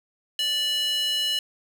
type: tone with high-pass filter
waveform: square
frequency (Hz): 587.3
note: D5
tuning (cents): 0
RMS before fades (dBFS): -25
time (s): 0.39-1.39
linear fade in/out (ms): 2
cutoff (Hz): 3200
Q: 9
effects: none